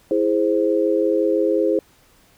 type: chord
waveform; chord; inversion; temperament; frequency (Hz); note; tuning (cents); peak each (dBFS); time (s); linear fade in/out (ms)
sine; E augmented; none; equal; 329.6 / 415.3 / 523.3; E4 / G#4 / B#4; 0 / 0 / 0; -20; 0.11-1.79; 2
effects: pink hiss -55 dBFS RMS until 2.37 s